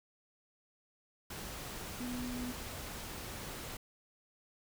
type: tone in noise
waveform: sine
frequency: 246.9 Hz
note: B3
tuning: in tune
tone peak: -38 dBFS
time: 2-2.52 s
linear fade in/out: 5 ms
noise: pink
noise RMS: -44 dBFS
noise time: 1.3-3.77 s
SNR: +3 dB
effects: none